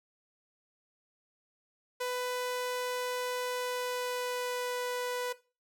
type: tone with pitch glide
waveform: sawtooth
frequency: 497.7 to 494.3 Hz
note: B4 to B4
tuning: +13 to +1 cents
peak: -28 dBFS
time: 2-5.33 s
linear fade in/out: 10 ms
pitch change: -12 cents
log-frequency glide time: 3.45-4.79 s
effects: noise-tail reverb RT60 0.3 s tail -17 dB re dry